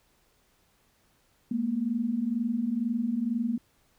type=tone pair together; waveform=sine; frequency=216.1 / 238.2 Hz; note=A3 / A#3; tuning=-31 / +38 cents; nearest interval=major second; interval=169 cents; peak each=-31 / -27 dBFS; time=1.51-3.58 s; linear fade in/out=5 ms; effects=pink hiss -67 dBFS RMS until 3.98 s